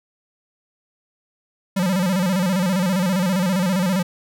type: tone with vibrato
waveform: square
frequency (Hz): 185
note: F#3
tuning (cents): 0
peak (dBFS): -18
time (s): 1.76-4.03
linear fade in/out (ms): 10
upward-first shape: square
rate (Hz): 15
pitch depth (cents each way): 93
effects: none